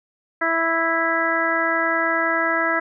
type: harmonic tone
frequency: 329.6 Hz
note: E4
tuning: in tune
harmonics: 1 / 2 / 3 / 4 / 5 / 6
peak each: -28 / -25 / -28 / -24 / -23 / -25 dBFS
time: 0.41-2.8 s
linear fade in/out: 10 ms
effects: none